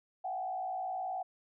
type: tone with frequency modulation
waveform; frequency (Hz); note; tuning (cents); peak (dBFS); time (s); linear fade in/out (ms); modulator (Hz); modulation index
sine; 749; F#5; +21; -34; 0.24-1.23; 10; 59.6; 0.82
effects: none